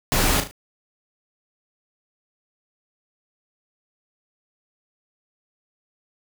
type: noise with echo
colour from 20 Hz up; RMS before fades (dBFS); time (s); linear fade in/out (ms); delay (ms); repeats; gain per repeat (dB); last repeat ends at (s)
pink; -20; 0.12-0.4; 0; 37; 3; -8; 0.511
effects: none